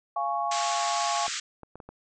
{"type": "chord", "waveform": "sine", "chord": "Db major", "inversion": "first", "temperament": "just", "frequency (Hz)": [693, 831.5, 1108.7], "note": ["F5", "Ab5", "Db6"], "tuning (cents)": [-14, 2, 0], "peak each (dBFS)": -30, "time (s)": [0.16, 1.27], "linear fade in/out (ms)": 5}
{"type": "band-pass noise", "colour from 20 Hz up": "white", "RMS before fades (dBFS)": -33, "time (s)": [0.51, 1.4], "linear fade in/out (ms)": 5, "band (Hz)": [1200, 7800], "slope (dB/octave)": 96}
{"type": "clicks", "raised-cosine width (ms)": 1, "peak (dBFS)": -29, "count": 5, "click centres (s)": [1.28, 1.633, 1.756, 1.802, 1.89]}
{"effects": []}